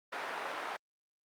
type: band-pass noise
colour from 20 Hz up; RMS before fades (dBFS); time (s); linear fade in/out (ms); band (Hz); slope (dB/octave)
white; -39; 0.12-0.77; 10; 500 to 1500; 12
effects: Opus 48 kbps